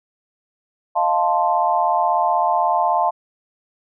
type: chord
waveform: sine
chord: F dominant seventh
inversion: third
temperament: equal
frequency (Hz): 622.3 / 698.5 / 880 / 1046.5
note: Eb5 / F5 / A5 / C6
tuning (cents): 0 / 0 / 0 / 0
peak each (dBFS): -25 / -19 / -19 / -22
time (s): 0.95-3.11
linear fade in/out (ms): 20
effects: none